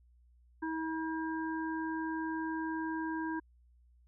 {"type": "harmonic tone", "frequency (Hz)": 320.7, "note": "E4", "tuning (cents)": -48, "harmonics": [1, 3, 5], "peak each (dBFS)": [-35, -40, -42], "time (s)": [0.62, 3.4], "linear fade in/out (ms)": 10, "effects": ["added 60 Hz sine -61 dBFS peak until 4.07 s"]}